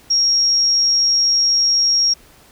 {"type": "tone", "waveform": "sine", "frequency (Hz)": 5588, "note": "F8", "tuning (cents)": 0, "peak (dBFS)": -12, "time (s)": [0.1, 2.14], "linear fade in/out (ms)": 10, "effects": ["pink hiss -48 dBFS RMS until 2.51 s"]}